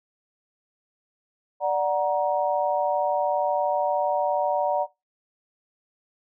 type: chord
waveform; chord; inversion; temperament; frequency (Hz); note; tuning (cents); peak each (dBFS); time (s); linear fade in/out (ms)
sine; D augmented; none; equal with one note detuned; 587.3 / 740 / 941; D5 / F#5 / A#5; 0 / 0 / +16; -24 / -25 / -26; 1.6-4.87; 50
effects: noise-tail reverb RT60 0.2 s tail -19 dB re dry